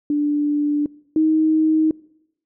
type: tone pair in turn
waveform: sine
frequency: 293.7 / 314.3 Hz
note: D4 / D#4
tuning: 0 / +18 cents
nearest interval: minor second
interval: 118 cents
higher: second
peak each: -16 / -13 dBFS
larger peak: second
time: 0.1-0.86 / 1.16-1.91 s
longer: first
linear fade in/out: 2 ms
effects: noise-tail reverb RT60 0.8 s tail -23 dB re dry